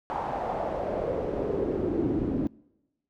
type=noise with band-pass filter sweep; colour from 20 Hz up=brown; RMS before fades=-29 dBFS; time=0.1-2.47 s; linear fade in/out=0 ms; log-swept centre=870 to 270 Hz; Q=3.4; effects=noise-tail reverb RT60 1.0 s tail -25 dB re dry